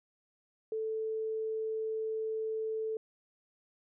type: tone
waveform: sine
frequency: 440 Hz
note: A4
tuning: in tune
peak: -32 dBFS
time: 0.72-2.97 s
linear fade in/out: 2 ms
effects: none